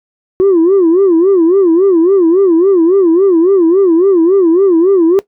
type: tone with vibrato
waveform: sine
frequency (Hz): 359.2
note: F4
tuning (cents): +49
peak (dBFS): -3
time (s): 0.4-5.19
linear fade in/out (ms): 0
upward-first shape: sine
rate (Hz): 3.6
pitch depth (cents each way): 180
effects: noise-tail reverb RT60 0.1 s tail -19 dB re dry + tanh soft clip ceiling -3 dBFS